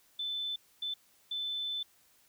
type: tone bursts at uneven times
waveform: sine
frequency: 3520 Hz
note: A7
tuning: in tune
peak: -33 dBFS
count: 3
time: 0.19-0.56 / 0.82-0.94 / 1.31-1.83 s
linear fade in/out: 5 ms
effects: white hiss -66 dBFS RMS until 2.28 s